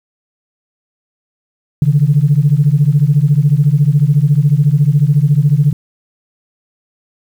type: beating tone pair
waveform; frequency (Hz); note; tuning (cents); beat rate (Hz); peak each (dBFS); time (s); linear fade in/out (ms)
sine; 138.59 / 152.59; C#3 / D#3; 0 / -33; 14; -10; 1.82-5.73; 2
effects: tanh soft clip ceiling 0 dBFS + 7-bit